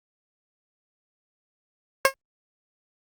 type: tone with exponential decay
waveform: 15% pulse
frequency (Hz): 539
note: C#5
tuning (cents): -49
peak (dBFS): -4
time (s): 2.05-2.14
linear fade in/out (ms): 1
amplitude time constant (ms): 18
effects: Opus 48 kbps